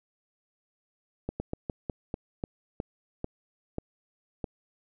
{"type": "slowing click train", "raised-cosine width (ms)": 2, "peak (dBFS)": -18, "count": 11, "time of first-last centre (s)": [1.29, 4.442], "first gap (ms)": 110, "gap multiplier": 1.22, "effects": []}